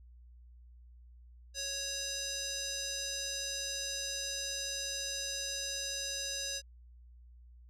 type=tone with band-pass filter; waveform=square; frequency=554.4 Hz; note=C#5; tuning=in tune; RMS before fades=-38 dBFS; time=1.54-6.62 s; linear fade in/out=50 ms; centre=5600 Hz; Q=2.6; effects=added 60 Hz sine -53 dBFS peak until 7.69 s